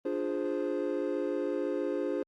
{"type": "chord", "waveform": "triangle", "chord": "D half-diminished seventh", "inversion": "none", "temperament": "equal", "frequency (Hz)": [293.7, 349.2, 415.3, 523.3], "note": ["D4", "F4", "Ab4", "C5"], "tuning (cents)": [0, 0, 0, 0], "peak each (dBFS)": -33, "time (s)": [0.05, 2.23], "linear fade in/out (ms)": 5, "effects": ["Opus 32 kbps"]}